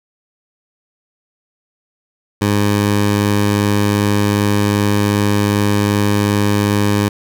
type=tone; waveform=15% pulse; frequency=102.6 Hz; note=G#2; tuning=21 cents flat; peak=-6 dBFS; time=2.41-7.09 s; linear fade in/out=10 ms; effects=none